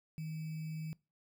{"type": "tone with sample-and-hold", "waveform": "sine", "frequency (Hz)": 157.9, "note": "D#3", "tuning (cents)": 26, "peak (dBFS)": -38, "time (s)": [0.18, 0.93], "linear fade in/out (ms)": 0, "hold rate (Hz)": 2450, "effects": ["noise-tail reverb RT60 0.3 s tail -23 dB re dry"]}